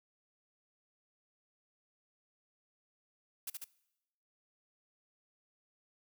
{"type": "noise with echo", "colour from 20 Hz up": "blue", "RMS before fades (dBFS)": -40, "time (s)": [3.47, 3.5], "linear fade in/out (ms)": 5, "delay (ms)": 72, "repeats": 2, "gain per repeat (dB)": -2, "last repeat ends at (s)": 3.644, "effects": ["noise-tail reverb RT60 0.9 s tail -21 dB re dry"]}